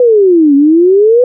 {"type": "exponential two-way sweep", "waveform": "sine", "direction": "down then up", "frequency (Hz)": [506, 274.9, 506], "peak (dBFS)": -3, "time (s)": [0, 1.24], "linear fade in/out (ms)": 2, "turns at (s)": 0.55, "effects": []}